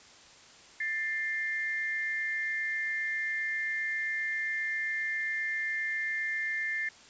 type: tone pair together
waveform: sine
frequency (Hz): 1772.5 / 2100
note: A6 / C7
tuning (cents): +12 / +6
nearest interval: minor third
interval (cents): 294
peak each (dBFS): -32 / -33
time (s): 0.8-6.89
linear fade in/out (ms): 5
effects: white hiss -54 dBFS RMS until 7.09 s + resampled to 16000 Hz